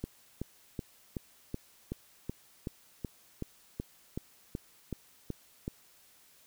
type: click train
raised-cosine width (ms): 3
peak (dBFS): -22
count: 16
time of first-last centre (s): 0.04-5.679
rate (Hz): 2.66
effects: white hiss -62 dBFS RMS until 6.46 s